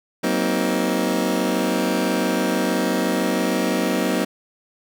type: chord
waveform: 25% pulse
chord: C half-diminished seventh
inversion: second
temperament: just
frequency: 188.37 / 235.5 / 261.6 / 314 Hz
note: Gb3 / Bb3 / C4 / Eb4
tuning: +31 / +18 / 0 / +16 cents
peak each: -21 dBFS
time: 0.23-4.25 s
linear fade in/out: 10 ms
effects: none